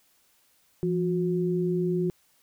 sine tone pair together, 170.94 / 362.2 Hz, F3 / F#4, -37 / -37 cents, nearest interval octave + minor second, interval 1300 cents, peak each -26 dBFS, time 0.83-2.1 s, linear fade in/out 0 ms, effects white hiss -65 dBFS RMS until 2.42 s

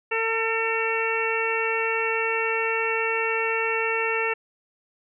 harmonic tone, 450.6 Hz, A4, 41 cents sharp, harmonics 1 / 2 / 3 / 4 / 5 / 6, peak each -27 / -31 / -31 / -30 / -30 / -28 dBFS, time 0.11-4.34 s, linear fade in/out 10 ms, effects none

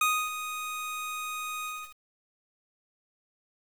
25% pulse tone with ADSR envelope, 1244.5 Hz, D#6, in tune, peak -18 dBFS, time 0.01-1.96 s, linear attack 4 ms, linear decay 280 ms, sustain -11 dB, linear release 300 ms, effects 8-bit

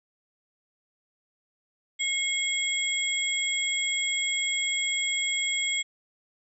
sine tone cluster, 2164 / 3311 / 7660 Hz, C#7 / G#7 / A#8, -42 / -6 / +46 cents, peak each -28 / -29 / -32 dBFS, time 1.99-5.83 s, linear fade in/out 20 ms, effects none

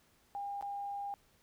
sine tone with dropouts, 805 Hz, G5, 46 cents sharp, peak -37 dBFS, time 0.35-1.14 s, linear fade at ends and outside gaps 0 ms, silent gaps 0.611-0.625 s, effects pink hiss -69 dBFS RMS until 1.42 s

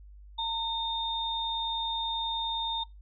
sine tone pair together, 911 / 3650 Hz, A#5 / A#7, -40 / -37 cents, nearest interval 2 octaves, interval 2403 cents, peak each -32 / -31 dBFS, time 0.38-2.84 s, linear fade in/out 10 ms, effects noise-tail reverb RT60 0.2 s tail -21 dB re dry + added 50 Hz sine -47 dBFS peak until 3.01 s

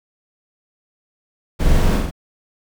brown noise with echo, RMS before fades -17 dBFS, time 1.59-1.98 s, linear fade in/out 20 ms, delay 44 ms, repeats 3, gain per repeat -2 dB, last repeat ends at 2.112 s, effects none

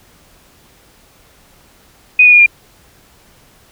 sine tone with pitch steps, 2489 / 2460 / 2432 / 2404 Hz, D#7 / D#7 / D#7 / D7, 0 / -20 / -40 / +40 cents, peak -3 dBFS, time 2.19-2.462 s, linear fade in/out 5 ms, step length 68 ms, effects pink hiss -48 dBFS RMS until 3.71 s

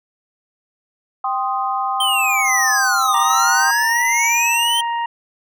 sine chord, C minor, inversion second, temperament equal, 784 / 1046.5 / 1244.5 Hz, G5 / C6 / Eb6, 0 / 0 / 0 cents, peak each -21 / -23 / -23 dBFS, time 1.24-3.71 s, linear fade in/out 5 ms
square exponential two-way sweep, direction down then up, 3165 to 1174.7 to 3165 Hz, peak -17 dBFS, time 2-4.81 s, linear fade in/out 5 ms, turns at 3.17 s
sine tone with tremolo, 5940 Hz, F#8, 6 cents sharp, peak -20 dBFS, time 2.44-4.82 s, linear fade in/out 50 ms, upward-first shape sine, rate 1.2 Hz, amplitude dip 70%
harmonic tone, 936 Hz, A#5, 7 cents sharp, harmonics 1 / 2 / 3, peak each -19 / -29 / -34 dBFS, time 3.14-5.06 s, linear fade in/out 5 ms
effects none

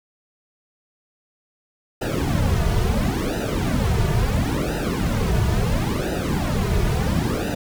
brown noise with flanger, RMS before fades -21 dBFS, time 2.01-7.55 s, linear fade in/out 10 ms, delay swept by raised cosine 0.9 to 3.8 ms, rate 0.73 Hz, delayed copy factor -1, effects none

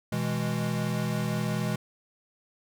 square chord, E major, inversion second, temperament equal with one note detuned, 123.47 / 162.17 / 207.7 Hz, B2 / E3 / G#3, 0 / -28 / 0 cents, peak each -32 dBFS, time 0.12-1.76 s, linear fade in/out 5 ms, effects none

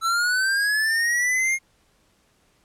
square linear sweep, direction up, 1318.5 to 2147 Hz, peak -20 dBFS, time 0.01-1.59 s, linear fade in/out 50 ms, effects pink hiss -63 dBFS RMS until 2.64 s + low-pass 11000 Hz 12 dB/octave

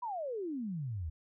sine exponential sweep, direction down, 1009 to 73.42 Hz, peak -35 dBFS, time 0.02-1.1 s, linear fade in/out 10 ms, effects none

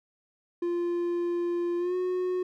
triangle tone with pitch glide, 347.2 to 364.9 Hz, F4 to F#4, -10 to -24 cents, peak -24 dBFS, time 0.62-2.43 s, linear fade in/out 5 ms, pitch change +86 cents, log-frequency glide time 1.78-1.95 s, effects none

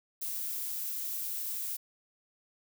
violet noise, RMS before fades -36 dBFS, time 0.21-1.77 s, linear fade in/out 10 ms, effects none

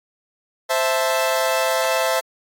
sawtooth chord, A minor, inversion first, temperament equal, 523.3 / 659.3 / 880 Hz, C5 / E5 / A5, 0 / 0 / 0 cents, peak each -18 / -17 / -21 dBFS, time 0.69-2.21 s, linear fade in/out 20 ms, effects AAC 64 kbps

